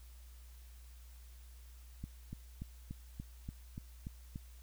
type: click train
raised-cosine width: 5 ms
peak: -30 dBFS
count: 9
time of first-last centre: 2.04-4.359 s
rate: 3.45 Hz
effects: added 60 Hz sine -52 dBFS peak until 4.62 s + white hiss -65 dBFS RMS until 4.62 s